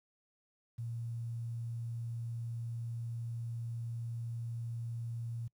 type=tone with quantisation; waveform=sine; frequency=116.54 Hz; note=A#2; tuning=in tune; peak=-37 dBFS; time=0.78-5.48 s; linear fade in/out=10 ms; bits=11; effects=noise-tail reverb RT60 0.1 s tail -25 dB re dry